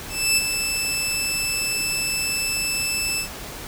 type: tone with ADSR envelope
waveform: 15% pulse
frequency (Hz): 2637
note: E7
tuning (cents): 0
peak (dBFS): -8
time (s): 0.08-3.29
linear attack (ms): 290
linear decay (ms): 30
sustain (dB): -7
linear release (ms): 100
effects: pink hiss -35 dBFS RMS until 3.67 s